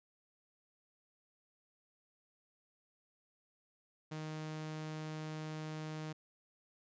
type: tone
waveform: sawtooth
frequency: 155.56 Hz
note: D#3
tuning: in tune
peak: -37 dBFS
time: 4.11-6.13 s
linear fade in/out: 10 ms
effects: resampled to 16000 Hz